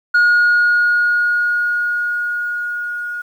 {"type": "tone with level ramp", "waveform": "sine", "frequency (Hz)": 1440, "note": "F#6", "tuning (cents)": -47, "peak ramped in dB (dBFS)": [-6, -22], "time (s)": [0.14, 3.22], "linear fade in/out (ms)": 10, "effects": ["tanh soft clip ceiling -8 dBFS", "8-bit"]}